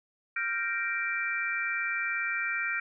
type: chord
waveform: sine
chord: G minor seventh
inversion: third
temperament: equal with one note detuned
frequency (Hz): 1390.5 / 1568 / 1864.7 / 2349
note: F6 / G6 / Bb6 / D7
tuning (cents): -8 / 0 / 0 / 0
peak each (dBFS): -34 / -35 / -35 / -32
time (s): 0.36-2.8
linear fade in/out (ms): 5
effects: none